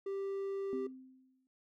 triangle tone, 392.4 Hz, G4, 2 cents sharp, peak -34 dBFS, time 0.06-0.87 s, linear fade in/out 5 ms
sine tone with exponential decay, 260 Hz, C4, 11 cents flat, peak -36 dBFS, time 0.73-1.47 s, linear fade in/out 1 ms, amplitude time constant 160 ms
effects noise-tail reverb RT60 0.2 s tail -18 dB re dry

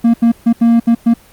triangle tone bursts at uneven times, 232.4 Hz, A#3, 5 cents flat, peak -4 dBFS, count 6, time 0.04-0.14 / 0.22-0.32 / 0.46-0.53 / 0.61-0.8 / 0.87-0.95 / 1.06-1.14 s, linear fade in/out 10 ms, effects pink hiss -44 dBFS RMS until 1.32 s + Opus 24 kbps

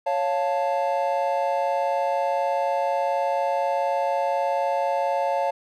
triangle chord, Db augmented, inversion none, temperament equal, 554.4 / 698.5 / 880 Hz, Db5 / F5 / A5, 0 / 0 / 0 cents, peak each -23 / -24 / -24 dBFS, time 0.06-5.51 s, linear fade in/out 10 ms, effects none

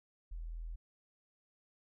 sine tone, 41.25 Hz, E1, 2 cents sharp, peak -40 dBFS, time 0.31-0.76 s, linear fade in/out 10 ms, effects none

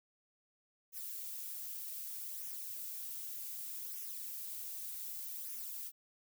violet noise with flanger, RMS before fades -44 dBFS, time 0.92-5.92 s, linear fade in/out 50 ms, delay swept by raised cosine 0.23 to 4.13 ms, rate 0.65 Hz, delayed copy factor -0.5, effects none

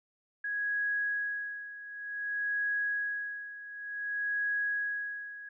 sine tone with tremolo, 1661.2 Hz, G#6, in tune, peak -28 dBFS, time 0.44-5.49 s, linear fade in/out 5 ms, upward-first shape sine, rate 0.55 Hz, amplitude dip 80%, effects none

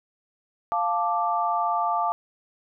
sine chord, D minor, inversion first, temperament equal, 698.5 / 880 / 1174.7 Hz, F5 / A5 / D6, 0 / 0 / 0 cents, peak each -26 dBFS, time 0.72-2.12 s, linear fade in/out 0 ms, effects none

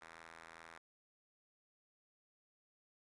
5% pulse ring-modulated tone, 82.41 Hz, E2, in tune, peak -40 dBFS, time 0.01-0.78 s, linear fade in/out 5 ms, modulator 1290 Hz, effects resampled to 24000 Hz

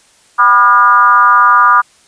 sine tone with frequency modulation, 1207 Hz, D6, 47 cents sharp, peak -4 dBFS, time 0.38-1.82 s, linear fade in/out 20 ms, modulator 220 Hz, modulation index 1, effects white hiss -48 dBFS RMS until 2.07 s + resampled to 22050 Hz

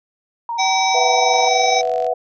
sine tone with vibrato, 932.3 Hz, A#5, in tune, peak -21 dBFS, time 0.49-1.48 s, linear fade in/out 2 ms, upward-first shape square, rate 19 Hz, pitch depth 22 cents each way
harmonic tone, 764 Hz, G5, 45 cents flat, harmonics 1 / 3 / 5 / 7 / 8, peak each -17 / -22 / -24 / -25 / -26 dBFS, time 0.58-1.82 s, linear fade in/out 20 ms
sine chord, B suspended fourth, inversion none, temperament equal, 493.9 / 659.3 / 740 Hz, B4 / E5 / F#5, 0 / 0 / 0 cents, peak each -21 dBFS, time 0.94-2.14 s, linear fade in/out 10 ms
click train, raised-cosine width 0.2 ms, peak -21 dBFS, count 35, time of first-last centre 1.34-2.066 s, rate 46.8 Hz
effects none

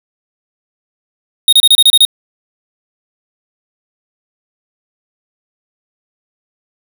square tone bursts, 3729 Hz, A#7, in tune, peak -4 dBFS, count 8, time 1.48-2.051 s, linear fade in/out 2 ms, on 46 ms, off 29 ms, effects none

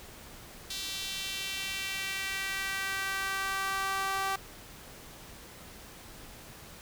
sawtooth tone with high-pass filter sweep, 387.9 Hz, G4, 18 cents flat, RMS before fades -34 dBFS, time 0.7-4.36 s, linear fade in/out 5 ms, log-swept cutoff 3800 to 940 Hz, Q 2, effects pink hiss -49 dBFS RMS until 6.81 s

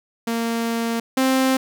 sawtooth tone pair in turn, 230.6 / 262.7 Hz, A#3 / C4, -19 / +7 cents, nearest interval major second, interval 226 cents, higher second, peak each -17 / -12 dBFS, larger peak second, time 0.27-1 / 1.17-1.57 s, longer first, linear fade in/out 5 ms, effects none

